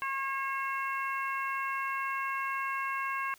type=harmonic tone; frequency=542 Hz; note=C#5; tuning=39 cents flat; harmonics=2 / 3 / 4 / 5; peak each=-33 / -37 / -39 / -41 dBFS; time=0.02-3.34 s; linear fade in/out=0 ms; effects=white hiss -60 dBFS RMS until 3.38 s